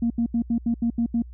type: tone bursts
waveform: sine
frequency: 233.1 Hz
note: A#3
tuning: in tune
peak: -18 dBFS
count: 8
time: 0.02-1.222 s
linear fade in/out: 5 ms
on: 82 ms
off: 78 ms
effects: tanh soft clip ceiling -15 dBFS + added 60 Hz sine -38 dBFS peak until 1.33 s